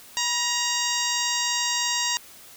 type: harmonic tone with a mistuned harmonic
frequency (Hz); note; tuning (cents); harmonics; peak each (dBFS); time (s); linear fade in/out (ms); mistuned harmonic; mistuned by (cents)
943; A#5; +20; 1 / 2 / 3 / 4 / 5 / 6 / 7 / 8; -31 / -31 / -31 / -31 / -31 / -31 / -31 / -31; 0.17-2.17; 0; 1; +54
effects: white hiss -47 dBFS RMS until 2.56 s